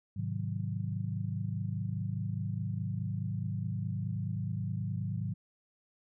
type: chord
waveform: sine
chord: Ab dominant seventh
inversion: none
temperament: equal with one note detuned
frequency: 105.95 / 130.81 / 155.56 / 185 Hz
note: Ab2 / C3 / Eb3 / Gb3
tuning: +35 / 0 / 0 / 0 cents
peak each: -35 / -39 / -39 / -39 dBFS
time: 0.16-5.34 s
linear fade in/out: 10 ms
effects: none